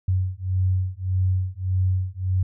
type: beating tone pair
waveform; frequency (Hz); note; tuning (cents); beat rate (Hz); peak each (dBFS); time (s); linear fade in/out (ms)
sine; 92.2 / 93.9; F#2 / F#2; -6 / +26; 1.7; -23; 0.08-2.43; 5
effects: none